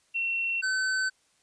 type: tone pair in turn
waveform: sine / square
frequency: 2718 / 1525.4 Hz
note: F7 / G6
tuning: -48 / -48 cents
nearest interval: minor seventh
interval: 1000 cents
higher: first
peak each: -26 dBFS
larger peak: neither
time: 0.14-0.62 / 0.62-1.1 s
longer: neither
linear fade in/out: 20 ms
effects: white hiss -67 dBFS RMS until 1.42 s + resampled to 22050 Hz

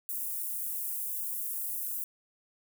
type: high-pass noise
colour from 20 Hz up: white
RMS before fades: -35 dBFS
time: 0.09-2.04 s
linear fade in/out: 0 ms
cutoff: 10000 Hz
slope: 24 dB/octave
effects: none

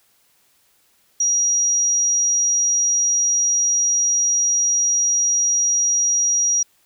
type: tone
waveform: sine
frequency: 5740 Hz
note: F8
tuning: 47 cents sharp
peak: -15 dBFS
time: 1.2-6.63 s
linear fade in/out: 5 ms
effects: white hiss -60 dBFS RMS until 6.85 s

